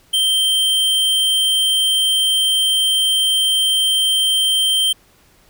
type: tone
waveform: square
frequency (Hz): 3136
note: G7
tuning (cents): 0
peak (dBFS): -14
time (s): 0.13-4.93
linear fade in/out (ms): 10
effects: pink hiss -53 dBFS RMS until 5.49 s